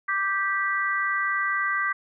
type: chord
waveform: sine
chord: G major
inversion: second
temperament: just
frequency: 1176 / 1568 / 1960 Hz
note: D6 / G6 / B6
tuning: +2 / 0 / -14 cents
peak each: -27 dBFS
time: 0.08-1.93 s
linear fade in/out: 10 ms
effects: none